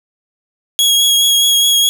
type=tone with vibrato; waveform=sawtooth; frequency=3311 Hz; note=G#7; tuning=6 cents flat; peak=-6 dBFS; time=0.79-1.89 s; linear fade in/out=0 ms; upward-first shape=triangle; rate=4.8 Hz; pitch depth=20 cents each way; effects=none